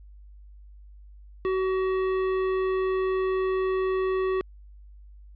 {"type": "tone with hard clipping", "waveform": "sine", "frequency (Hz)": 377, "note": "F#4", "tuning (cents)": 32, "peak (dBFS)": -25, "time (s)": [1.45, 4.41], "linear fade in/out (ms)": 0, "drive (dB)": 12, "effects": ["added 50 Hz sine -45 dBFS peak until 5.35 s", "resampled to 11025 Hz"]}